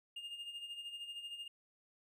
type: tone with tremolo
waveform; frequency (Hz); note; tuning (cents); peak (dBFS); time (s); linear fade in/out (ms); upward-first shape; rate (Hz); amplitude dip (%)
triangle; 2826; F7; +20; -40; 0.16-1.48; 5; sine; 13; 60
effects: none